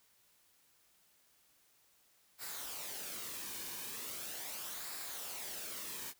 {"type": "noise with flanger", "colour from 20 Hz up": "white", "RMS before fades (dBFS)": -44, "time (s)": [2.38, 6.14], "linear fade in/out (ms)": 50, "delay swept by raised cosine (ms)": [0.32, 1.52], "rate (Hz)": 0.39, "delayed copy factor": -0.5, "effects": ["white hiss -70 dBFS RMS until 6.19 s"]}